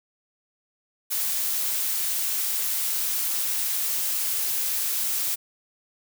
blue noise, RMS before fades -26 dBFS, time 1.1-5.36 s, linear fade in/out 20 ms, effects none

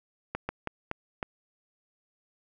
slowing click train, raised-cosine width 0.5 ms, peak -16 dBFS, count 5, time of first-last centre 0.35-1.228 s, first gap 140 ms, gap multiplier 1.31, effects none

